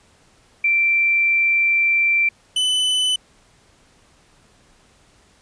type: tone pair in turn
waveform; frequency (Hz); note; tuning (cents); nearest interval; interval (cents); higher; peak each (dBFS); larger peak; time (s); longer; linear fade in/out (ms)
sine / 45% pulse; 2349 / 3009; D7 / F#7; 0 / +28; major third; 428; second; -14 / -16; first; 0.64-2.29 / 2.56-3.16; first; 5
effects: pink hiss -55 dBFS RMS until 5.41 s + resampled to 22050 Hz